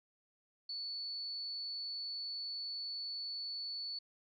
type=tone; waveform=sine; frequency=4450 Hz; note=C#8; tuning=6 cents sharp; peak=-39 dBFS; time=0.69-3.99 s; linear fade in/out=5 ms; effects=none